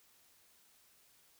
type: silence
effects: white hiss -67 dBFS RMS until 1.39 s